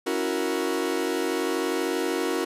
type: chord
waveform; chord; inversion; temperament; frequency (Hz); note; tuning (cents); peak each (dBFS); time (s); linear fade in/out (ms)
40% pulse; F# dominant seventh; second; equal; 277.2 / 329.6 / 370 / 466.2; C#4 / E4 / F#4 / A#4; 0 / 0 / 0 / 0; -31 / -29 / -28 / -29; 0.06-2.45; 10
effects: resampled to 32000 Hz